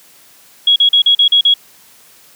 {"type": "tone bursts", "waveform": "sine", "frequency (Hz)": 3322, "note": "G#7", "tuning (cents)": 0, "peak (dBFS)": -6, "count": 7, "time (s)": [0.67, 1.54], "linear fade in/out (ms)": 5, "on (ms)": 90, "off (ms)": 40, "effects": ["white hiss -45 dBFS RMS until 2.35 s", "high-pass 100 Hz 12 dB/octave"]}